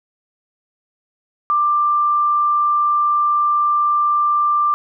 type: tone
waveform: sine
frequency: 1184 Hz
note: D6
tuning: 14 cents sharp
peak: -13 dBFS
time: 1.5-4.74 s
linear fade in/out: 0 ms
effects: none